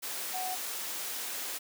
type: tone in noise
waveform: sine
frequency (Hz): 741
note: F#5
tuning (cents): +2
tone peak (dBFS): -34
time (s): 0.33-0.56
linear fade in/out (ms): 20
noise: white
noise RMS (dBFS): -37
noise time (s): 0.02-1.59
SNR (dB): 0
effects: high-pass 300 Hz 12 dB/octave